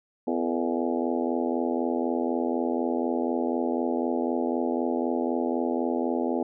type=harmonic tone with a mistuned harmonic; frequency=84 Hz; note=E2; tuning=33 cents sharp; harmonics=3 / 4 / 5 / 6 / 7 / 8 / 9 / 10; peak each=-28 / -30 / -32 / -34 / -35 / -36 / -37 / -38 dBFS; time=0.27-6.43 s; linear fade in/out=5 ms; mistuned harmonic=6; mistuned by=-71 cents; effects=none